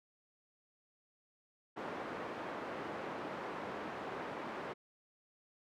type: band-pass noise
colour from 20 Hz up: pink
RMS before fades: -43 dBFS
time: 1.76-4.74 s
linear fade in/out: 20 ms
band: 290 to 1500 Hz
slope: 12 dB/octave
effects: none